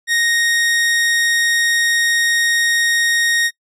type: tone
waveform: sawtooth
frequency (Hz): 1864.7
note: A#6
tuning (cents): 0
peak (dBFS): -10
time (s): 0.07-3.51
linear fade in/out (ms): 50
effects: noise-tail reverb RT60 0.1 s tail -24 dB re dry + low-pass 11000 Hz 12 dB/octave